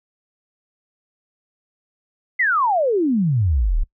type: exponential sweep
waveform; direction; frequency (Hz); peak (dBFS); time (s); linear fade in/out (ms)
sine; down; 2093 to 30.87; -15; 2.39-3.84; 10
effects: noise-tail reverb RT60 0.1 s tail -22 dB re dry